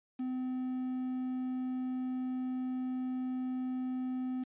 triangle tone with quantisation, 255.5 Hz, C4, 41 cents flat, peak -31 dBFS, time 0.19-4.44 s, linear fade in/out 10 ms, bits 9, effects resampled to 8000 Hz

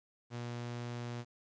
sawtooth tone, 120.1 Hz, B2, 48 cents flat, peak -35 dBFS, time 0.3-1.25 s, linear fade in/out 50 ms, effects resampled to 16000 Hz + 11-bit

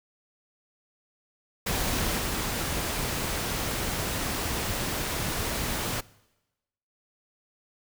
pink noise with level steps, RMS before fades -28 / -30 dBFS, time 1.66-6.01 s, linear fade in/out 10 ms, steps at 2.18 s, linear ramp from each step 10 ms, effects noise-tail reverb RT60 1.0 s tail -22 dB re dry

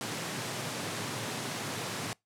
pink high-pass noise, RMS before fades -36 dBFS, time 0.01-2.13 s, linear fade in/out 0 ms, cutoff 100 Hz, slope 96 dB/octave, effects noise-tail reverb RT60 0.2 s tail -26 dB re dry + low-pass 10000 Hz 12 dB/octave

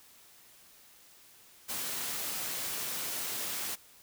white high-pass noise, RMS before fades -36 dBFS, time 1.68-3.76 s, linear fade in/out 20 ms, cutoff 100 Hz, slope 24 dB/octave, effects white hiss -58 dBFS RMS until 4.02 s

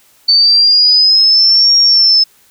sine exponential two-way sweep, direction up then down, 4527 to 5588 to 5210 Hz, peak -5 dBFS, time 0.28-2.24 s, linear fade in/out 10 ms, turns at 1.77 s, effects white hiss -49 dBFS RMS until 2.5 s

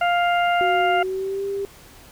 harmonic tone, 700 Hz, F5, 4 cents sharp, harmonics 1 / 2 / 3 / 4, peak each -18 / -24 / -28 / -30 dBFS, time 0.01-1.03 s, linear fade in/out 5 ms
sine tone with pitch glide, 370 to 396.6 Hz, F#4 to G4, 0 to +20 cents, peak -23 dBFS, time 0.61-1.65 s, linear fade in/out 0 ms, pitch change +120 cents, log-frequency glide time 0.97-1.45 s
effects pink hiss -47 dBFS RMS until 2.11 s

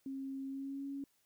sine tone with pitch glide, 270 to 277.4 Hz, C#4 to C#4, -45 to +1 cents, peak -39 dBFS, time 0.06-1.04 s, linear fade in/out 2 ms, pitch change +46 cents, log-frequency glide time 0.48-0.86 s, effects white hiss -75 dBFS RMS until 1.25 s

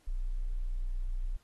sine tone, 30.49 Hz, B0, 21 cents flat, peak -30 dBFS, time 0.07-1.37 s, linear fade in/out 10 ms, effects pink hiss -68 dBFS RMS until 1.43 s + AAC 32 kbps

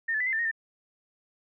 sine tone with pitch steps, 1824 / 1735 / 1991 / 2075 / 1784 / 1865 / 1794 Hz, A#6 / A6 / B6 / C7 / A6 / A#6 / A6, -38 / -25 / +14 / -15 / +23 / 0 / +33 cents, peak -25 dBFS, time 0.08-0.514 s, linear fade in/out 10 ms, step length 62 ms, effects none

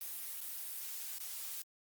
blue noise with dropouts, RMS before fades -43 dBFS, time 0.01-1.62 s, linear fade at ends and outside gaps 2 ms, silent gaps 0.407-0.411 / 1.185-1.201 s, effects Opus 32 kbps

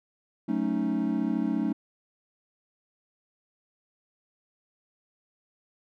triangle chord, D# half-diminished seventh, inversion first, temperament equal, 185 / 220 / 277.2 / 311.1 Hz, F#3 / A3 / C#4 / D#4, 0 / 0 / 0 / 0 cents, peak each -31 / -27 / -28 / -29 dBFS, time 0.48-1.73 s, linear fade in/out 10 ms, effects none

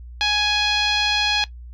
10% pulse tone with low-pass filter, 834 Hz, G#5, 7 cents sharp, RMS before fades -20 dBFS, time 0.21-1.44 s, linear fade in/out 0 ms, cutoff 4100 Hz, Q 2, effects noise-tail reverb RT60 0.1 s tail -17 dB re dry + added 60 Hz sine -35 dBFS peak until 1.73 s

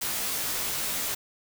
white noise with comb filter, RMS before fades -30 dBFS, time 0.01-1.15 s, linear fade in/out 10 ms, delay 17 ms, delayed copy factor -0.75, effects none

